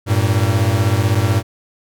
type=beating tone pair; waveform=45% pulse; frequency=97.2 / 113.2 Hz; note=G2 / A2; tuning=-14 / +50 cents; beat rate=16 Hz; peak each=-16 dBFS; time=0.06-1.43 s; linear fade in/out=50 ms; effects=none